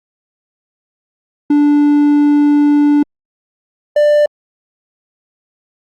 triangle tone pair in turn, 292.3 / 592.2 Hz, D4 / D5, -8 / +14 cents, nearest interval octave, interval 1222 cents, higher second, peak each -5 dBFS, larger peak neither, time 1.5-3.03 / 3.96-4.26 s, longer first, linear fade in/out 5 ms, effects Opus 48 kbps

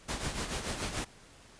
pink noise with tremolo, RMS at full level -33 dBFS, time 0.08-1.05 s, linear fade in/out 10 ms, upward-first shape triangle, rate 6.9 Hz, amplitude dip 65%, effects pink hiss -56 dBFS RMS until 1.59 s + resampled to 22050 Hz

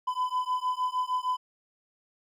triangle beating tone pair, 1004 / 1010.5 Hz, B5 / B5, +28 / +39 cents, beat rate 6.5 Hz, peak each -28 dBFS, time 0.07-1.37 s, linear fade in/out 10 ms, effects none

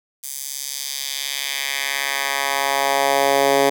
10% pulse tone with high-pass filter sweep, 138.59 Hz, C#3, in tune, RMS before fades -21 dBFS, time 0.23-3.7 s, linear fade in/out 10 ms, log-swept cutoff 8200 to 390 Hz, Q 1.2, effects none

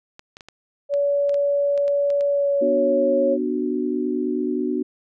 clicks, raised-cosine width 0.2 ms, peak -23 dBFS, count 11, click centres 0.194 / 0.369 / 0.408 / 0.486 / 0.939 / 1.294 / 1.343 / 1.777 / 1.88 / 2.103 / 2.209 s
sine tone with pitch glide, 569 to 549.9 Hz, C#5 to C#5, +45 to -14 cents, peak -17 dBFS, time 0.89-3.38 s, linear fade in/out 50 ms, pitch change -59 cents, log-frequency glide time 2.28-3.1 s
sine chord, B minor, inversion none, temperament just, 246.9 / 296.3 / 370.4 Hz, B3 / D4 / F#4, 0 / +15 / +2 cents, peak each -25 dBFS, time 2.61-4.83 s, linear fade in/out 10 ms
effects none

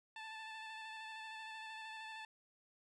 15% pulse tone with vibrato, 880 Hz, A5, in tune, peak -40 dBFS, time 0.16-2.25 s, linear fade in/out 2 ms, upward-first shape square, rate 13 Hz, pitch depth 15 cents each way, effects low-pass 5000 Hz 12 dB/octave

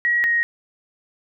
sine tone pair in turn, 1907 / 1877.5 Hz, A#6 / A#6, +39 / +12 cents, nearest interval unison, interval 27 cents, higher first, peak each -16 dBFS, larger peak neither, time 0.05-0.24 / 0.24-0.43 s, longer neither, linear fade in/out 0 ms, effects none

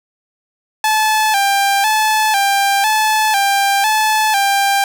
sawtooth tone with vibrato, 829 Hz, G#5, 3 cents flat, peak -8 dBFS, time 0.84-4.84 s, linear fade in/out 2 ms, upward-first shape square, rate 1 Hz, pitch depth 75 cents each way, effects none

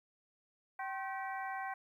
harmonic tone with a mistuned harmonic, 385.5 Hz, G4, 29 cents flat, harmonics 2 / 3 / 4 / 5 / 6, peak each -40 / -45 / -45 / -47 / -53 dBFS, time 0.79-1.74 s, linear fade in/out 5 ms, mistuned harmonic 3, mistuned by -130 cents, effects 12-bit

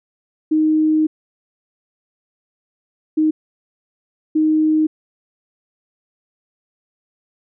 sine tone bursts at uneven times, 311.1 Hz, D#4, in tune, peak -12 dBFS, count 3, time 0.51-1.07 / 3.17-3.31 / 4.35-4.87 s, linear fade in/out 10 ms, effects none

